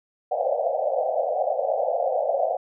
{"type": "band-pass noise", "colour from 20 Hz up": "white", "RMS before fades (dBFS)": -24, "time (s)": [0.31, 2.57], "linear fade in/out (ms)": 10, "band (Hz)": [500, 760], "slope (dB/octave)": 96, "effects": []}